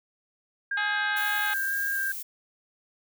sine tone with vibrato, 1600 Hz, G6, 35 cents sharp, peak -26 dBFS, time 0.71-2.12 s, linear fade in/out 5 ms, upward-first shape square, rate 2 Hz, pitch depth 11 cents each way
harmonic tone, 420 Hz, G#4, 19 cents sharp, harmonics 2 / 3 / 4 / 5 / 6 / 7 / 8 / 9 / 10, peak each -33 / -37 / -37 / -38 / -40 / -42 / -40 / -40 / -47 dBFS, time 0.77-1.54 s, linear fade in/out 5 ms
violet noise, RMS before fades -36 dBFS, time 1.16-2.23 s, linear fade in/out 10 ms
effects none

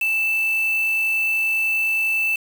sine tone with quantisation, 2647 Hz, E7, 7 cents sharp, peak -18 dBFS, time 0.01-2.36 s, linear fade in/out 5 ms, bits 5, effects none

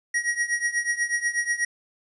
square tone with tremolo, 1900 Hz, A#6, 33 cents sharp, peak -20 dBFS, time 0.14-1.65 s, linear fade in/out 5 ms, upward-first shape triangle, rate 8.2 Hz, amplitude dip 90%, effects resampled to 24000 Hz + 10-bit

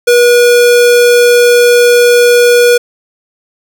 square tone, 483 Hz, B4, 39 cents flat, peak -4 dBFS, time 0.07-2.78 s, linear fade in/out 10 ms, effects none

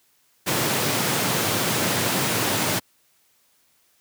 pink high-pass noise, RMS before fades -23 dBFS, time 0.46-2.8 s, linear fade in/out 20 ms, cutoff 100 Hz, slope 96 dB/octave, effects white hiss -63 dBFS RMS until 4 s + high-pass 60 Hz 12 dB/octave

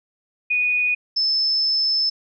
sine tone pair in turn, 2472 / 5253 Hz, D#7 / E8, -12 / -7 cents, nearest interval octave + minor second, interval 1305 cents, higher second, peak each -17 dBFS, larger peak neither, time 0.5-0.95 / 1.16-2.1 s, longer second, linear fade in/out 10 ms, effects none

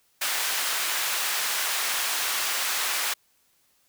pink high-pass noise, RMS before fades -27 dBFS, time 0.21-3.14 s, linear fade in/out 10 ms, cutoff 1200 Hz, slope 12 dB/octave, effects white hiss -66 dBFS RMS until 3.88 s

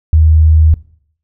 sine tone, 78.7 Hz, D#2, 20 cents sharp, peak -4 dBFS, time 0.13-0.74 s, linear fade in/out 0 ms, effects noise-tail reverb RT60 0.6 s tail -20 dB re dry

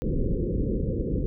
pink low-pass noise, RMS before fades -26 dBFS, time 0.02-1.26 s, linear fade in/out 0 ms, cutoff 520 Hz, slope 96 dB/octave, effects none

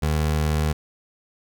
25% pulse tone, 76.6 Hz, D#2, 27 cents flat, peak -16 dBFS, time 0.02-0.73 s, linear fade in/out 10 ms, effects none

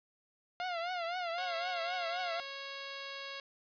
sawtooth tone with vibrato, 700 Hz, F5, 4 cents sharp, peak -31 dBFS, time 0.6-2.4 s, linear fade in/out 0 ms, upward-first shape triangle, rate 3.9 Hz, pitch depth 110 cents each way
5% pulse tone with pitch glide, 546 to 551.4 Hz, C#5 to C#5, -26 to -9 cents, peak -29 dBFS, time 1.38-3.4 s, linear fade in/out 2 ms, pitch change +17 cents, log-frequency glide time 1.89-2.6 s
effects resampled to 11025 Hz + 11-bit

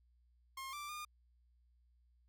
sawtooth tone with pitch steps, 1069 / 1175 / 1212 Hz, C6 / D6 / D#6, +37 / +1 / -46 cents, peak -40 dBFS, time 0.57-1.05 s, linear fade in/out 5 ms, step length 160 ms, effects added 60 Hz sine -68 dBFS peak until 2.28 s

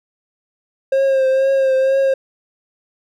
triangle tone with vibrato, 534 Hz, C5, 35 cents sharp, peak -10 dBFS, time 0.92-2.14 s, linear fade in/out 5 ms, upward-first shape triangle, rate 2.1 Hz, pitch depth 35 cents each way, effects none

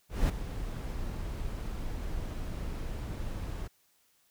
brown noise with ADSR envelope, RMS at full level -24 dBFS, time 0.09-3.68 s, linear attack 200 ms, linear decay 12 ms, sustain -12 dB, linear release 13 ms, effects white hiss -69 dBFS RMS until 4.3 s

